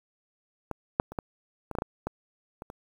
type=clicks; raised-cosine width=1 ms; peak=-18 / -7 / -27 / -16 / -21 / -19 / -13 / -15 / -16 / -25 / -27 dBFS; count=11; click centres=0.713 / 0.999 / 1.12 / 1.188 / 1.713 / 1.752 / 1.786 / 1.821 / 2.07 / 2.621 / 2.701 s; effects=8-bit